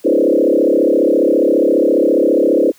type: tone with frequency modulation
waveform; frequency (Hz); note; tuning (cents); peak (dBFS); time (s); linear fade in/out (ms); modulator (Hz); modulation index
sine; 415.3; G#4; 0; -9; 0.04-2.72; 20; 34.7; 3.9
effects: white hiss -49 dBFS RMS until 2.78 s